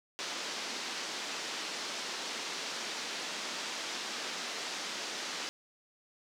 white band-pass noise, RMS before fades -39 dBFS, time 0.19-5.49 s, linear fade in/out 0 ms, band 210 to 5900 Hz, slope 24 dB/octave, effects none

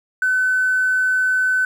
triangle tone with hard clipping, 1513 Hz, F#6, 38 cents sharp, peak -15 dBFS, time 0.22-1.65 s, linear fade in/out 2 ms, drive 3 dB, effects none

